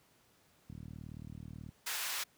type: click train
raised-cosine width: 5 ms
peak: -33 dBFS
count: 39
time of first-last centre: 0.7-1.69 s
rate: 38.4 Hz
type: high-pass noise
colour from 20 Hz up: pink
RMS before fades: -38 dBFS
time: 1.86-2.24 s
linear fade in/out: 10 ms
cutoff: 1400 Hz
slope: 12 dB/octave
effects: pink hiss -68 dBFS RMS until 2.37 s + high-pass 80 Hz 12 dB/octave